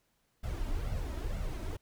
brown noise with flanger, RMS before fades -35 dBFS, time 0.43-1.77 s, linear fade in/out 10 ms, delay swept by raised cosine 1.4 to 3.2 ms, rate 2.1 Hz, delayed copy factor +0.65, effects pink hiss -75 dBFS RMS until 1.81 s

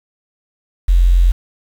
sine tone with quantisation, 44 Hz, F1, 14 cents sharp, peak -7 dBFS, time 0.88-1.32 s, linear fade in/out 10 ms, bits 6, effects none

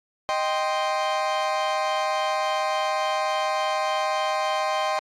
40% pulse chord, C minor, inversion first, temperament equal, 622.3 / 784 / 1046.5 Hz, Eb5 / G5 / C6, 0 / 0 / 0 cents, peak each -26 dBFS, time 0.29-4.99 s, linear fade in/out 0 ms, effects low-pass 5000 Hz 12 dB/octave + AAC 64 kbps

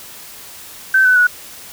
sine tone with pitch steps, 1544 / 1504.4 / 1465.8 Hz, G6 / F#6 / F#6, -27 / +28 / -17 cents, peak -8 dBFS, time 0.94-1.27 s, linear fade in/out 5 ms, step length 110 ms, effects white hiss -36 dBFS RMS until 1.72 s

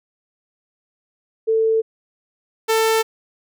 sine / sawtooth tone pair in turn, 445.1 / 445.1 Hz, A4 / A4, +20 / +20 cents, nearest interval unison, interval 0 cents, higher neither, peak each -14 / -11 dBFS, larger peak second, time 1.47-1.82 / 2.68-3.03 s, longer neither, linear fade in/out 20 ms, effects none

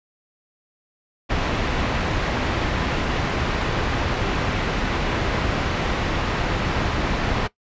pink low-pass noise, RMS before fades -23 dBFS, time 1.29-7.48 s, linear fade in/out 20 ms, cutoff 2900 Hz, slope 12 dB/octave, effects noise-tail reverb RT60 0.1 s tail -18 dB re dry + resampled to 16000 Hz

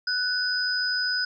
sine tone pair together, 1489 / 4996 Hz, F#6 / D#8, +11 / +6 cents, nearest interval octave + major sixth, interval 2095 cents, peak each -26 dBFS, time 0.07-1.25 s, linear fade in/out 5 ms, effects none

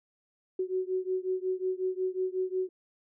sine beating tone pair, 370 / 375.5 Hz, F#4 / F#4, 0 / +26 cents, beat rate 5.5 Hz, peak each -31 / -32 dBFS, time 0.59-2.69 s, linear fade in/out 5 ms, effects none

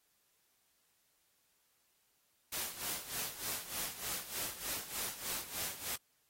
white noise with tremolo, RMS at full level -38 dBFS, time 2.52-5.96 s, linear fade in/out 5 ms, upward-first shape sine, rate 3.3 Hz, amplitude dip 75%, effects white hiss -75 dBFS RMS until 6.29 s + AAC 48 kbps

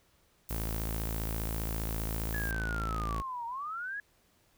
violet noise, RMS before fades -42 dBFS, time 0.49-2.51 s, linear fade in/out 0 ms
sawtooth tone, 55 Hz, A1, in tune, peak -29 dBFS, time 0.5-3.22 s, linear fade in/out 10 ms
sine linear two-way sweep, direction down then up, 1703 to 914 to 1703 Hz, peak -35 dBFS, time 2.34-4 s, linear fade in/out 2 ms, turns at 3.46 s
effects pink hiss -68 dBFS RMS until 4.57 s

